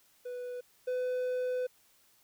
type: tone pair in turn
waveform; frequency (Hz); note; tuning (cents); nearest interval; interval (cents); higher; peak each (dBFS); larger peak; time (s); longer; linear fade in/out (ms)
triangle; 493.9 / 502.8; B4 / B4; 0 / +31; unison; 31; second; -35 / -28; second; 0.25-0.61 / 0.87-1.67; second; 10
effects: white hiss -66 dBFS RMS until 2.23 s